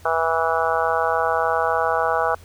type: harmonic tone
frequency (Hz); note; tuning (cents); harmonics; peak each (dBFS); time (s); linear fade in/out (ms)
163.5; E3; -14; 3 / 4 / 5 / 6 / 7 / 8 / 9; -25 / -24 / -24 / -28 / -26 / -27 / -27; 0.05-2.35; 5
effects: added 86 Hz sine -43 dBFS peak until 2.44 s + pink hiss -50 dBFS RMS until 2.44 s